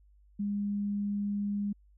sine tone, 203.6 Hz, G#3, 34 cents flat, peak -29 dBFS, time 0.39-1.73 s, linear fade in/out 10 ms, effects added 50 Hz sine -58 dBFS peak until 1.97 s

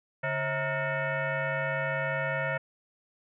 sine tone with frequency modulation, 642 Hz, E5, 46 cents flat, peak -27 dBFS, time 0.23-2.58 s, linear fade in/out 10 ms, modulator 393 Hz, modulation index 3.9, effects none

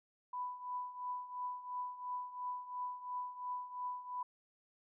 sine tone with tremolo, 993 Hz, B5, 9 cents sharp, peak -36 dBFS, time 0.33-4.23 s, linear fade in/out 5 ms, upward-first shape triangle, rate 2.9 Hz, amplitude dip 80%, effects none

